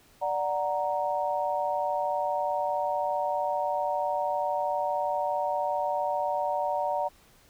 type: chord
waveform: sine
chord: D augmented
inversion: none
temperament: equal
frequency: 587.3 / 740 / 932.3 Hz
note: D5 / F#5 / A#5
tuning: 0 / 0 / 0 cents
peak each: -30 dBFS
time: 0.21-7.09 s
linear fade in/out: 20 ms
effects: pink hiss -59 dBFS RMS until 7.49 s